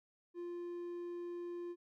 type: tone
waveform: triangle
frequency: 348.6 Hz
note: F4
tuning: 3 cents flat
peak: -39 dBFS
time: 0.34-1.76 s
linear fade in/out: 50 ms
effects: none